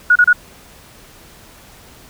sine tone bursts, 1455 Hz, F#6, 29 cents flat, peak -6 dBFS, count 3, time 0.1-0.33 s, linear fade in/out 5 ms, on 56 ms, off 31 ms, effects pink hiss -43 dBFS RMS until 2.09 s

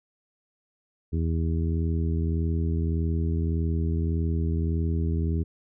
harmonic tone, 81.7 Hz, E2, 15 cents flat, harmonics 1 / 2 / 3 / 4 / 5, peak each -24 / -30 / -34 / -36 / -38 dBFS, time 1.12-5.44 s, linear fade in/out 20 ms, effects none

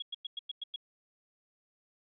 sine tone bursts, 3322 Hz, G#7, in tune, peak -35 dBFS, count 7, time 0-0.761 s, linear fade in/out 5 ms, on 23 ms, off 100 ms, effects none

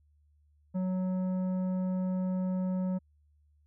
sine tone with tanh clipping, 185 Hz, F#3, in tune, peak -30 dBFS, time 0.74-2.99 s, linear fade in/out 20 ms, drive 10 dB, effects added 74 Hz sine -63 dBFS peak until 3.66 s

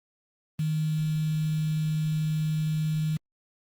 sine tone with quantisation, 155.56 Hz, D#3, in tune, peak -24 dBFS, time 0.59-3.17 s, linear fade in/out 5 ms, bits 7, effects Opus 32 kbps

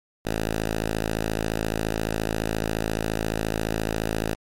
5% pulse tone, 54.4 Hz, A1, 19 cents flat, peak -13 dBFS, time 0.25-4.35 s, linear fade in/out 5 ms, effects MP3 64 kbps

